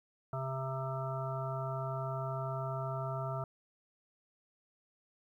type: harmonic tone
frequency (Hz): 132.7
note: C3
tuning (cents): +25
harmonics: 1 / 3 / 5 / 7 / 9 / 10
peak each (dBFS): -37 / -47 / -40 / -46 / -46 / -44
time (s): 0.33-3.44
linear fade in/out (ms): 2
effects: 12-bit